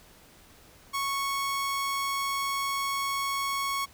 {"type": "tone", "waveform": "sawtooth", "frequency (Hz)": 1105, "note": "C#6", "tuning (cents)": -6, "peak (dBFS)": -24, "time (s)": [0.93, 3.86], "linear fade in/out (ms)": 20, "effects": ["pink hiss -55 dBFS RMS until 3.93 s"]}